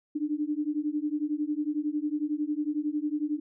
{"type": "beating tone pair", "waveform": "sine", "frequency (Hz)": [293.7, 304.7], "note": ["D4", "D#4"], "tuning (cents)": [0, -36], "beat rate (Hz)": 11, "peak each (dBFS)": -30, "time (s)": [0.15, 3.4], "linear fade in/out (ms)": 10, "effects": []}